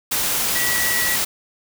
sine tone in noise, 1939 Hz, B6, 32 cents flat, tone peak -22 dBFS, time 0.55-1.16 s, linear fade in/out 10 ms, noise white, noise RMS -21 dBFS, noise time 0.11-1.25 s, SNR -4 dB, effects none

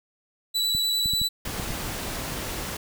40% pulse tone with vibrato, 3951 Hz, B7, in tune, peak -21 dBFS, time 0.54-1.29 s, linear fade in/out 20 ms, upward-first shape sine, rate 10 Hz, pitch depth 10 cents each way
clicks, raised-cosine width 5 ms, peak -21 dBFS, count 7, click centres 0.75 / 1.059 / 1.136 / 1.216 / 1.475 / 1.598 / 1.706 s
pink noise, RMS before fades -32 dBFS, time 1.45-2.77 s, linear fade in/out 5 ms
effects none

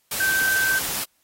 sine tone in noise, 1552 Hz, G6, 18 cents flat, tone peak -19 dBFS, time 0.2-0.79 s, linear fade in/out 5 ms, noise white, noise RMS -27 dBFS, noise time 0.11-1.04 s, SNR +5 dB, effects white hiss -66 dBFS RMS until 1.23 s + AAC 48 kbps

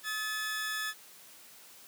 sawtooth tone pair together, 1268 / 1728.3 Hz, D#6 / A6, +32 / -31 cents, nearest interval perfect fourth, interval 537 cents, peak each -37 / -30 dBFS, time 0.03-0.94 s, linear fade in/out 50 ms, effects white hiss -54 dBFS RMS until 1.87 s + high-pass 150 Hz 12 dB/octave

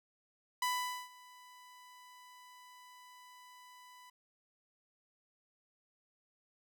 sawtooth tone with ADSR envelope, 995 Hz, B5, 13 cents sharp, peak -27 dBFS, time 0.62-4.1 s, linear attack 4 ms, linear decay 460 ms, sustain -24 dB, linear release 6 ms, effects none

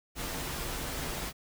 pink noise with comb filter, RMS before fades -36 dBFS, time 0.15-1.33 s, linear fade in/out 50 ms, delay 9.6 ms, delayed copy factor -0.5, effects none

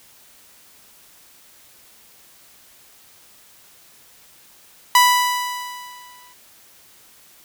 sawtooth tone with exponential decay, 987.8 Hz, B5, in tune, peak -5 dBFS, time 4.95-6.33 s, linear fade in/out 2 ms, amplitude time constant 300 ms, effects white hiss -50 dBFS RMS until 7.44 s

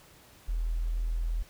sine tone, 41.2 Hz, E1, in tune, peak -27 dBFS, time 0.48-1.43 s, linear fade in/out 10 ms, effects pink hiss -56 dBFS RMS until 1.49 s

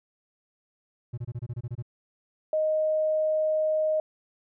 triangle tone bursts, 119.8 Hz, A#2, 48 cents sharp, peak -28 dBFS, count 10, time 1.13-1.825 s, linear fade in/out 10 ms, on 47 ms, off 25 ms
sine tone, 622.3 Hz, D#5, in tune, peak -22 dBFS, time 2.53-4 s, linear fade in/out 2 ms
effects none

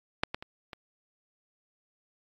clicks, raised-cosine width 0.3 ms, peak -9 / -16 / -25 / -24 dBFS, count 4, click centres 0.235 / 0.345 / 0.425 / 0.732 s, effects AAC 64 kbps

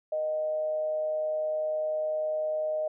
sine tone with amplitude modulation, 619 Hz, D#5, 9 cents flat, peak -25 dBFS, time 0.12-2.88 s, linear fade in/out 5 ms, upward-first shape sine, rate 150 Hz, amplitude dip 35%, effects none

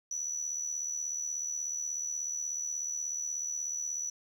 sine tone with amplitude modulation, 5920 Hz, F#8, in tune, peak -29 dBFS, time 0.11-4.1 s, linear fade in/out 5 ms, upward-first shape sine, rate 76.5 Hz, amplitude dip 65%, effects tanh soft clip ceiling -27 dBFS + 10-bit

